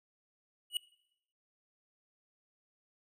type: tone with exponential growth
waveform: square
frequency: 2921 Hz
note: F#7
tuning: 23 cents flat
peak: -27 dBFS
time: 0.7-0.77 s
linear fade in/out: 2 ms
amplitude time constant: 15 ms
effects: noise-tail reverb RT60 0.8 s tail -22 dB re dry